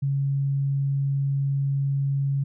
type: tone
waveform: sine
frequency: 138.59 Hz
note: C#3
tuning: in tune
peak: -21 dBFS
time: 0.02-2.44 s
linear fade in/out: 10 ms
effects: none